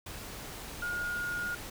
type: tone in noise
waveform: sine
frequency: 1430 Hz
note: F6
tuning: 41 cents sharp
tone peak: -32 dBFS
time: 0.82-1.55 s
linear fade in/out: 5 ms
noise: pink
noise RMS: -43 dBFS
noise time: 0.06-1.7 s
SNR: +8 dB
effects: none